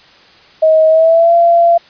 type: tone with pitch glide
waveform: sine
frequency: 633 to 682.4 Hz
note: D#5 to F5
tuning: +30 to -40 cents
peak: -5 dBFS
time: 0.62-1.78 s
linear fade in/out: 10 ms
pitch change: +130 cents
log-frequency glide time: 0.88-1.34 s
effects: white hiss -43 dBFS RMS until 1.89 s + resampled to 11025 Hz